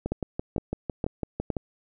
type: two click trains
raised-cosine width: 2 ms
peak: -15 / -13 dBFS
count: 10 / 4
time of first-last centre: 0.06-1.568 / 0.12-1.502 s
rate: 5.97 / 2.17 Hz
effects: none